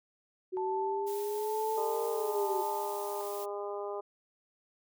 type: linear two-way sweep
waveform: sine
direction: up then down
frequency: 369.7 to 460.2 to 369.7 Hz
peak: -32 dBFS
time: 0.52-2.63 s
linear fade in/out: 20 ms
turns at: 2.08 s
type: tone with tremolo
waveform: sine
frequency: 880 Hz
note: A5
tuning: in tune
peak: -32 dBFS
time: 0.57-3.21 s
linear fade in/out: 0 ms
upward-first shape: sine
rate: 1.1 Hz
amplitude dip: 65%
type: noise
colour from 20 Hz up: blue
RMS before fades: -46 dBFS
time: 1.06-3.46 s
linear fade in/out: 20 ms
type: harmonic tone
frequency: 203.3 Hz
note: G#3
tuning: 37 cents flat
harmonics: 2 / 3 / 4 / 5 / 6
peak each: -37 / -41 / -43 / -45 / -47 dBFS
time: 1.77-4.01 s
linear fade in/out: 10 ms
effects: none